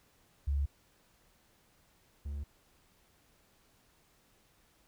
sine / triangle tone pair in turn, 70.4 / 71.71 Hz, C#2 / D2, +27 / -41 cents, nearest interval unison, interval 32 cents, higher second, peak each -28 / -34 dBFS, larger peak first, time 0.47-0.66 / 2.25-2.44 s, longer neither, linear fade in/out 10 ms, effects pink hiss -68 dBFS RMS until 4.87 s

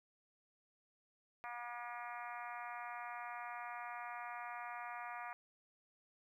harmonic tone, 240 Hz, B3, 49 cents flat, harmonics 3 / 4 / 5 / 6 / 7 / 8 / 9 / 10, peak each -49 / -50 / -50 / -54 / -55 / -55 / -56 / -57 dBFS, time 1.44-5.33 s, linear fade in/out 0 ms, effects 13-bit

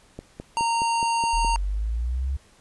click train, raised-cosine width 2 ms, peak -21 dBFS, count 7, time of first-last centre 0.19-1.448 s, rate 4.77 Hz
harmonic tone, 924 Hz, A#5, 16 cents flat, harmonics 1 / 3 / 5 / 7 / 9 / 10, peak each -21 / -31 / -35 / -38 / -40 / -41 dBFS, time 0.57-1.56 s, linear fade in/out 0 ms
sine linear sweep, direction up, 38.86 to 69.3 Hz, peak -23 dBFS, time 1.33-2.37 s, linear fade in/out 10 ms
effects pink hiss -56 dBFS RMS until 2.6 s + resampled to 24000 Hz

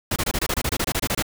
pink noise bursts, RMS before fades -23 dBFS, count 15, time 0.11-1.225 s, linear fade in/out 5 ms, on 51 ms, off 25 ms, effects none

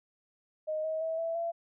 sine tone with pitch steps, 621 / 634 / 647.4 / 661 / 674.9 Hz, D#5 / D#5 / E5 / E5 / E5, -3 / +32 / -31 / +5 / +41 cents, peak -30 dBFS, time 0.67-1.52 s, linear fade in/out 20 ms, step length 170 ms, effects none

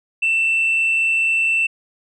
sine tone with amplitude modulation, 2675 Hz, E7, 25 cents sharp, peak -12 dBFS, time 0.22-1.67 s, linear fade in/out 10 ms, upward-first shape sine, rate 144 Hz, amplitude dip 30%, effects tanh soft clip ceiling -12 dBFS

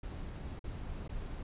brown noise with dropouts, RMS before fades -41 dBFS, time 0.03-1.43 s, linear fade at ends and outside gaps 5 ms, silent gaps 0.593-0.64 / 1.079-1.092 s, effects resampled to 8000 Hz

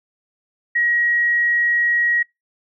sine tone, 1900 Hz, A#6, 33 cents sharp, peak -15 dBFS, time 0.75-2.23 s, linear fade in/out 10 ms, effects noise-tail reverb RT60 0.2 s tail -26 dB re dry

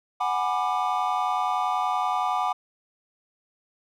triangle chord, G# half-diminished seventh, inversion third, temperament equal with one note detuned, 740 / 830.6 / 987.8 / 1189.7 Hz, F#5 / G#5 / B5 / D6, 0 / 0 / 0 / +22 cents, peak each -25 / -28 / -28 / -26 dBFS, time 0.2-2.53 s, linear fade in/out 10 ms, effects none

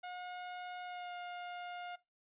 sawtooth tone with pitch glide, 721 to 709.8 Hz, F#5 to F5, -45 to +28 cents, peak -39 dBFS, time 0.03-1.96 s, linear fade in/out 10 ms, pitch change -27 cents, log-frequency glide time 0.84-1.14 s, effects noise-tail reverb RT60 0.2 s tail -18 dB re dry + resampled to 8000 Hz

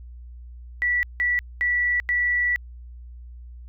sine tone bursts at uneven times, 1954 Hz, B6, 19 cents flat, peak -19 dBFS, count 4, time 0.82-1.03 / 1.2-1.39 / 1.61-2 / 2.09-2.56 s, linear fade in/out 0 ms, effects added 60 Hz sine -38 dBFS peak until 3.68 s

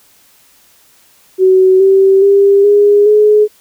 sine tone with pitch steps, 375.4 / 386.6 / 398.2 / 410.1 / 422.3 Hz, F#4 / G4 / G4 / G#4 / G#4, +25 / -24 / +27 / -22 / +29 cents, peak -4 dBFS, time 1.38-3.48 s, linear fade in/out 50 ms, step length 420 ms, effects white hiss -48 dBFS RMS until 3.6 s

